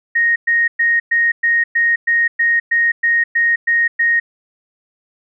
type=tone bursts; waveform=sine; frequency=1864.7 Hz; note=A#6; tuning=in tune; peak=-11 dBFS; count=13; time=0.15-4.2 s; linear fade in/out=10 ms; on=210 ms; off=110 ms; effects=none